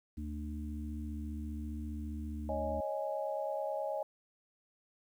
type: harmonic tone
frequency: 74.9 Hz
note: D2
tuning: 35 cents sharp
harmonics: 1 / 3 / 4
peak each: -39 / -43 / -46 dBFS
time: 0.17-2.81 s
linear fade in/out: 10 ms
type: chord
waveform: sine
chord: C# suspended second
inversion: none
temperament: just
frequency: 554.4 / 623.7 / 831.5 Hz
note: C#5 / D#5 / G#5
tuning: 0 / +4 / +2 cents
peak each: -38 / -37 / -40 dBFS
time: 2.49-4.03 s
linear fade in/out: 2 ms
effects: 11-bit